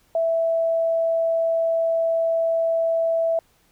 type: tone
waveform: sine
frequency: 659.3 Hz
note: E5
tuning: in tune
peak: -18 dBFS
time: 0.15-3.39 s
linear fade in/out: 2 ms
effects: pink hiss -61 dBFS RMS until 3.71 s